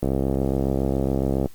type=click train; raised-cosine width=2 ms; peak=-9 dBFS; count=97; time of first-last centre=0.03-1.459 s; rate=67.2 Hz; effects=white hiss -54 dBFS RMS until 1.54 s + Opus 24 kbps